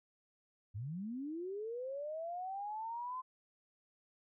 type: linear sweep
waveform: sine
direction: up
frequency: 91.9 to 1039 Hz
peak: -39 dBFS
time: 0.74-3.22 s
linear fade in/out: 20 ms
effects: none